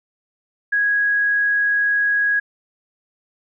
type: tone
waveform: sine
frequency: 1657 Hz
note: G#6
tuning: 4 cents flat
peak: -15 dBFS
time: 0.72-2.4 s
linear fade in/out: 10 ms
effects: none